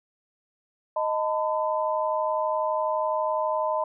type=tone cluster; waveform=sine; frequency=623 / 896 / 1008 Hz; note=D#5 / A5 / B5; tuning=+2 / +31 / +35 cents; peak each=-26 / -29 / -28 dBFS; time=0.96-3.84 s; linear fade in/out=5 ms; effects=none